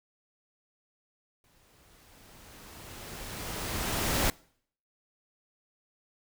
pink noise with exponential growth, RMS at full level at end -26 dBFS, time 1.44-4.3 s, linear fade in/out 1 ms, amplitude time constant 620 ms, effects noise-tail reverb RT60 0.6 s tail -24 dB re dry

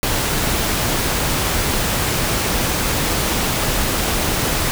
pink noise, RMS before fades -19 dBFS, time 0.03-4.71 s, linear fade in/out 0 ms, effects none

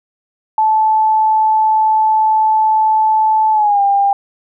sine tone with pitch glide, 871 to 798.7 Hz, A5 to G5, -18 to +32 cents, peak -9 dBFS, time 0.58-4.13 s, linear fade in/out 2 ms, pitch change -150 cents, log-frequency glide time 3.52-3.81 s, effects none

